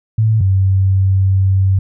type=tone pair in turn; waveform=sine; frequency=110 / 95.82 Hz; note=A2 / G2; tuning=0 / -39 cents; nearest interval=major second; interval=239 cents; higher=first; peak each=-9 dBFS; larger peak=neither; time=0.18-0.41 / 0.41-1.79 s; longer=second; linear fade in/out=5 ms; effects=none